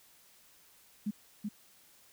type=tone with echo; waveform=sine; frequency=208.8 Hz; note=G#3; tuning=10 cents sharp; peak=-30 dBFS; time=1.06-1.11 s; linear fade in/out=10 ms; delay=380 ms; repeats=1; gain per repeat=-3 dB; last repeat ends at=1.49 s; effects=white hiss -62 dBFS RMS until 2.12 s